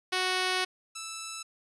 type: tone pair in turn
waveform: 5% pulse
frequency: 370 / 1318.5 Hz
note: F#4 / E6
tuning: 0 / 0 cents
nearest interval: octave + minor seventh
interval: 2200 cents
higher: second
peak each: -15 / -24 dBFS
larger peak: first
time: 0.12-0.65 / 0.95-1.43 s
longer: first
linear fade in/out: 10 ms
effects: resampled to 22050 Hz